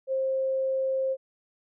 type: tone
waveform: sine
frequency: 530 Hz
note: C5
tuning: 22 cents sharp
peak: -24 dBFS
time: 0.07-1.17 s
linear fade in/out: 50 ms
effects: none